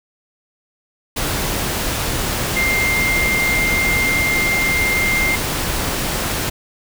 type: tone in noise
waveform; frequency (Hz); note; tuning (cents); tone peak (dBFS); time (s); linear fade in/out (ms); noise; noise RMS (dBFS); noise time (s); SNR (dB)
sine; 2100; C7; +6; -16; 2.56-5.36; 10; pink; -21; 1.16-6.5; +2
effects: none